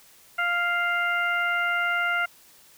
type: harmonic tone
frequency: 698.5 Hz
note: F5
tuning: in tune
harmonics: 1 / 2 / 3 / 4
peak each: -31 / -24 / -28 / -35 dBFS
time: 0.38-2.26 s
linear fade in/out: 10 ms
effects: white hiss -54 dBFS RMS until 2.77 s